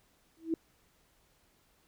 sine tone with exponential growth, 326 Hz, E4, 19 cents flat, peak -24 dBFS, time 0.37-0.54 s, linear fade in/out 2 ms, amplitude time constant 35 ms, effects pink hiss -69 dBFS RMS until 1.87 s

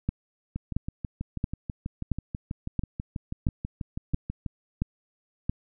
two click trains, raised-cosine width 5 ms, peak -13 / -19 dBFS, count 9 / 25, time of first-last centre 0.09-5.495 / 0.56-4.462 s, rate 1.48 / 6.15 Hz, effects none

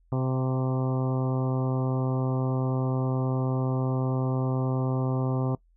harmonic tone with a mistuned harmonic, 129.9 Hz, C3, 12 cents flat, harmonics 1 / 2 / 3 / 4 / 5 / 6 / 7 / 8 / 9, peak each -25 / -31 / -35 / -37 / -39 / -41 / -42 / -43 / -44 dBFS, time 0.12-5.55 s, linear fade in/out 2 ms, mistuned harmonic 5, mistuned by +15 cents, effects noise-tail reverb RT60 0.1 s tail -22 dB re dry + added 42 Hz sine -59 dBFS peak until 5.76 s

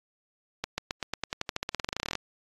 accelerating click train, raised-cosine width 0.2 ms, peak -12 dBFS, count 25, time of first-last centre 0.64-2.153 s, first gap 140 ms, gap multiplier 0.92, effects AAC 32 kbps

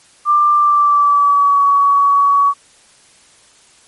sine tone with pitch glide, 1186 to 1128.5 Hz, D6 to C#6, +17 to +31 cents, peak -8 dBFS, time 0.25-2.54 s, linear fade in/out 50 ms, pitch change -86 cents, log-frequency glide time 0.53-1.62 s, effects white hiss -48 dBFS RMS until 3.87 s + MP3 48 kbps

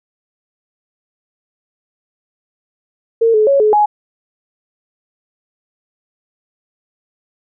sine tone with pitch steps, 456.8 / 429.3 / 555 / 426.7 / 837 Hz, A#4 / A4 / C#5 / G#4 / G#5, -35 / -43 / +2 / +47 / +13 cents, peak -8 dBFS, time 3.21-3.86 s, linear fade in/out 10 ms, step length 130 ms, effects none

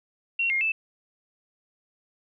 sine tone with pitch steps, 2737 / 2131 / 2635 Hz, F7 / C7 / E7, -36 / +31 / -1 cents, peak -22 dBFS, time 0.39-0.72 s, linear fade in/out 5 ms, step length 110 ms, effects none

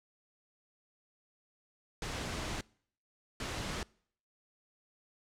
pink noise bursts at uneven times, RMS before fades -38 dBFS, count 2, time 2.02-2.61 / 3.4-3.83 s, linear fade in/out 2 ms, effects noise-tail reverb RT60 0.6 s tail -25 dB re dry + low-pass 7000 Hz 12 dB/octave

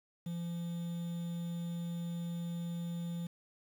triangle tone with quantisation, 170.9 Hz, F3, 37 cents flat, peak -34 dBFS, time 0.26-3.27 s, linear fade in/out 5 ms, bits 9, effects none

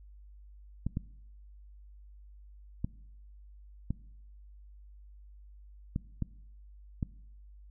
clicks, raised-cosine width 5 ms, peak -19 dBFS, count 7, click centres 0.866 / 0.971 / 2.845 / 3.906 / 5.961 / 6.223 / 7.028 s, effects noise-tail reverb RT60 0.8 s tail -21 dB re dry + added 50 Hz sine -50 dBFS peak until 7.7 s

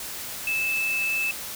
sine tone in noise, 2624 Hz, E7, 9 cents flat, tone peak -23 dBFS, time 0.47-1.31 s, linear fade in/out 2 ms, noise white, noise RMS -35 dBFS, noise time 0-1.55 s, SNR +9 dB, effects none

